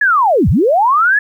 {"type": "linear two-way sweep", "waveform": "sine", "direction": "down then up", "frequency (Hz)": [1740, 58.27, 1740], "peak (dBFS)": -8, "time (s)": [0.01, 1.19], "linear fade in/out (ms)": 5, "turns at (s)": 0.49, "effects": ["8-bit"]}